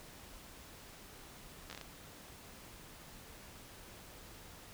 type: slowing click train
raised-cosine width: 0.2 ms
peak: -28 dBFS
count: 6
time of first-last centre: 1.7-1.813 s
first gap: 12 ms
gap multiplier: 1.32
effects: pink hiss -54 dBFS RMS until 4.73 s